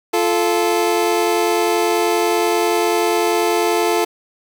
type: tone pair together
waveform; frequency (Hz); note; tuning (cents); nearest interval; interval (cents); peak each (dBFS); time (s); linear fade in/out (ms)
25% pulse; 347.2 / 437.5; F4 / A4; -10 / -10; major third; 400; -14; 0.13-4.05; 10
effects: 7-bit